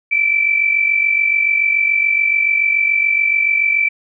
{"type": "tone pair together", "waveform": "sine", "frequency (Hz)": [2320, 2367], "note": ["D7", "D7"], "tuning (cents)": [-22, 13], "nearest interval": "unison", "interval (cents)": 35, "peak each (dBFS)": [-13, -19], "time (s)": [0.11, 3.89], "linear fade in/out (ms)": 10, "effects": []}